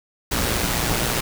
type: noise with amplitude modulation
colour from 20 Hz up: pink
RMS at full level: -20 dBFS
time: 0.31-1.21 s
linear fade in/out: 10 ms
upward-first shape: sine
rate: 118 Hz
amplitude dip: 50%
effects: none